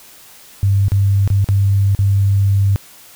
sine tone with dropouts, 98.9 Hz, G2, 16 cents sharp, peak -10 dBFS, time 0.63-2.76 s, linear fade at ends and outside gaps 0 ms, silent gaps 0.883-0.919 / 1.276-1.302 / 1.444-1.488 / 1.949-1.99 s, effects white hiss -42 dBFS RMS until 3.15 s

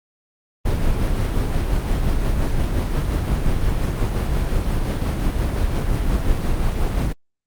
brown noise with tremolo, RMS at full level -18 dBFS, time 0.65-7.13 s, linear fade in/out 10 ms, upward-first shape sine, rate 5.7 Hz, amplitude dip 30%, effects Opus 32 kbps

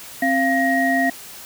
sine tone cluster, 265.3 / 692 / 1885 Hz, C4 / F5 / A#6, +24 / -16 / +19 cents, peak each -20 dBFS, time 0.22-1.1 s, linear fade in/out 5 ms, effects white hiss -38 dBFS RMS until 1.45 s

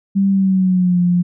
sine tone with pitch glide, 196 to 176.65 Hz, G3 to F3, 0 to +20 cents, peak -11 dBFS, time 0.15-1.23 s, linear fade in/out 20 ms, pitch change -180 cents, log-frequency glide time 0.3-1 s, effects none

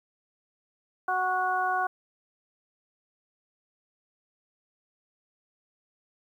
harmonic tone with a mistuned harmonic, 370 Hz, F#4, in tune, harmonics 1 / 2 / 3 / 4, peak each -39 / -27 / -30 / -30 dBFS, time 1.08-1.87 s, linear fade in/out 5 ms, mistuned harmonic 4, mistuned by -17 cents, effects 10-bit

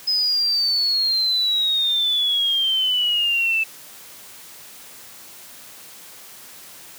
sine exponential sweep, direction down, 5080 to 2629 Hz, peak -17 dBFS, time 0.07-3.64 s, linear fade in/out 10 ms, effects white hiss -42 dBFS RMS until 6.98 s + high-pass 100 Hz 12 dB/octave

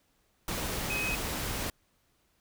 sine tone in noise, 2529 Hz, D#7, 28 cents sharp, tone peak -31 dBFS, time 0.9-1.15 s, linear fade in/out 2 ms, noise pink, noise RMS -34 dBFS, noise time 0.48-1.7 s, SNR 0 dB, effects pink hiss -71 dBFS RMS until 2.4 s

